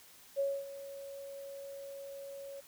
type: tone with ADSR envelope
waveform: sine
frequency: 554.4 Hz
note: C#5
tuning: in tune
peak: -28 dBFS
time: 0.36-2.61 s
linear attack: 34 ms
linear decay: 250 ms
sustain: -15 dB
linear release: 14 ms
effects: white hiss -58 dBFS RMS until 2.67 s